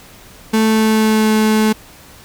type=tone with pitch glide; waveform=35% pulse; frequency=220 to 216.5 Hz; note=A3 to A3; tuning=0 to -28 cents; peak=-9 dBFS; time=0.53-1.73 s; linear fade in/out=10 ms; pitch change=-28 cents; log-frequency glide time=0.65-1.32 s; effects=pink hiss -41 dBFS RMS until 2.24 s